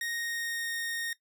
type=tone with pitch glide; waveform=sawtooth; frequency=1864.7 to 1852.9 Hz; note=A#6 to A#6; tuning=0 to -11 cents; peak=-29 dBFS; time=0.01-1.13 s; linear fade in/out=2 ms; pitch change=-11 cents; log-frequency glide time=0.14-0.7 s; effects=noise-tail reverb RT60 0.1 s tail -17 dB re dry